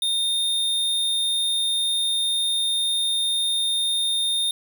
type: tone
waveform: square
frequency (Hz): 3651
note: A#7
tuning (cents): -37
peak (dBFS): -21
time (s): 0.02-4.51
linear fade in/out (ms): 2
effects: 10-bit